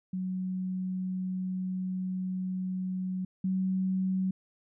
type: tone pair in turn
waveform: sine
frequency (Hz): 185.5 / 187.98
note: F#3 / F#3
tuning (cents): +5 / +28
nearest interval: unison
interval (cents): 23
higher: second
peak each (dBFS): -30 / -26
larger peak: second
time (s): 0.13-3.25 / 3.44-4.31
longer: first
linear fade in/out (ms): 5
effects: none